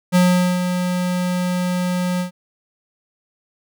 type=tone with ADSR envelope; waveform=square; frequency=180 Hz; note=F#3; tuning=47 cents flat; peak=-11 dBFS; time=0.12-2.31 s; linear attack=35 ms; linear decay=430 ms; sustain=-8 dB; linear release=110 ms; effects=none